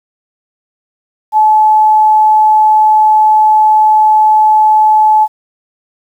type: tone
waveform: sine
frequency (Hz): 861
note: A5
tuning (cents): -38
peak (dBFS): -4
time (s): 1.32-5.28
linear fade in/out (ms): 50
effects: 7-bit